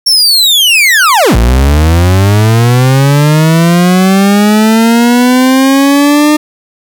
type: linear two-way sweep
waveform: 40% pulse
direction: down then up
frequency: 5520 to 55 to 303.4 Hz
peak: -3 dBFS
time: 0.06-6.37 s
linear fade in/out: 10 ms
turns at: 1.36 s
effects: 7-bit